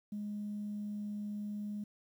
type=tone; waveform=sine; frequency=207.7 Hz; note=G#3; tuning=in tune; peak=-36 dBFS; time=0.12-1.84 s; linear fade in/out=5 ms; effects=tanh soft clip ceiling -33 dBFS + 11-bit